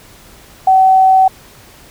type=tone; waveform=sine; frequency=759 Hz; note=F#5; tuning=44 cents sharp; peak=-5 dBFS; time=0.67-1.28 s; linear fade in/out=5 ms; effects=pink hiss -41 dBFS RMS until 1.9 s